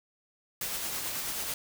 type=noise with tremolo; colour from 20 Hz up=white; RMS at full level=-33 dBFS; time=0.61-1.54 s; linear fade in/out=2 ms; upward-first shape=triangle; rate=9.2 Hz; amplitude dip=35%; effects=none